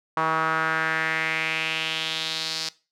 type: tone with band-pass filter sweep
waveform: sawtooth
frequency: 160 Hz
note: D#3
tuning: 49 cents sharp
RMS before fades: -26 dBFS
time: 0.17-2.69 s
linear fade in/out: 2 ms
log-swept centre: 1100 to 4800 Hz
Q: 3.3
effects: noise-tail reverb RT60 0.3 s tail -19 dB re dry